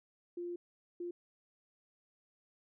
sine tone bursts at uneven times, 349.2 Hz, F4, in tune, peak -38 dBFS, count 2, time 0.37-0.56 / 1-1.11 s, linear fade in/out 5 ms, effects none

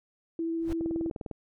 sine tone with vibrato, 330 Hz, E4, 2 cents sharp, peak -28 dBFS, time 0.39-1.1 s, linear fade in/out 2 ms, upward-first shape sine, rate 14 Hz, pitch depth 8 cents each way
brown noise with exponential growth, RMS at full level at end -30 dBFS, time 0.58-0.73 s, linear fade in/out 2 ms, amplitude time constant 31 ms
click train, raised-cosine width 2 ms, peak -24 dBFS, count 11, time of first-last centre 0.81-1.313 s, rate 19.9 Hz
effects none

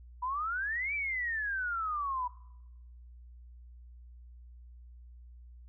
sine exponential two-way sweep, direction up then down, 970 to 2349 to 970 Hz, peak -31 dBFS, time 0.22-2.28 s, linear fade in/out 10 ms, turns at 0.94 s, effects noise-tail reverb RT60 1.0 s tail -23 dB re dry + added 60 Hz sine -49 dBFS peak until 5.68 s

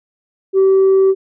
sine tone, 384.6 Hz, G4, 33 cents flat, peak -6 dBFS, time 0.53-1.15 s, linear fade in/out 50 ms, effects tanh soft clip ceiling -6 dBFS

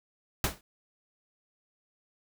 pink noise with exponential decay, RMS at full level -24 dBFS, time 0.44-0.61 s, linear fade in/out 2 ms, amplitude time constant 35 ms, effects none

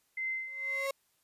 sine tone with tremolo, 2070 Hz, C7, 19 cents flat, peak -31 dBFS, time 0.17-0.87 s, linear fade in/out 5 ms, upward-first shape sine, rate 2.2 Hz, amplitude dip 65%
35% pulse tone with exponential growth, 547 Hz, C#5, 23 cents flat, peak -28 dBFS, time 0.47-0.91 s, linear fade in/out 5 ms, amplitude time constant 94 ms
effects white hiss -73 dBFS RMS until 1.23 s + resampled to 32000 Hz

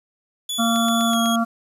sawtooth tone with pitch glide, 3434 to 3304 Hz, A7 to G#7, -43 to -10 cents, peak -21 dBFS, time 0.49-1.36 s, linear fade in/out 5 ms, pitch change -67 cents, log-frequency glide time 1.07-1.17 s
harmonic tone, 230 Hz, A#3, 23 cents flat, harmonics 1 / 3 / 5 / 6, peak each -19 / -24 / -26 / -27 dBFS, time 0.58-1.45 s, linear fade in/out 20 ms
click train, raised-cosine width 0.2 ms, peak -17 dBFS, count 5, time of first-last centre 0.76-1.259 s, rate 8.02 Hz
effects resampled to 32000 Hz + 8-bit

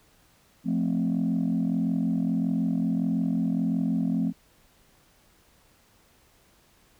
sine chord, F major, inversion none, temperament equal, 174.61 / 220 / 261.6 Hz, F3 / A3 / C4, 0 / 0 / 0 cents, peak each -26 dBFS, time 0.64-4.33 s, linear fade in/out 50 ms, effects tanh soft clip ceiling -18 dBFS + pink hiss -61 dBFS RMS until 6.99 s

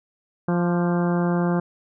harmonic tone with a mistuned harmonic, 174.61 Hz, F3, in tune, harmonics 1 / 2 / 3 / 4 / 5 / 6 / 7 / 8 / 9, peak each -20 / -26 / -30 / -32 / -34 / -36 / -37 / -38 / -39 dBFS, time 0.48-1.6 s, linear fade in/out 5 ms, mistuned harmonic 7, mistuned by -40 cents, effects none

